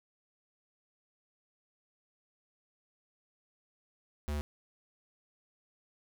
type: tone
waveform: square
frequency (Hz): 73.8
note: D2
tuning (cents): +9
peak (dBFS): -33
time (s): 4.28-4.41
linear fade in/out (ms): 0
effects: none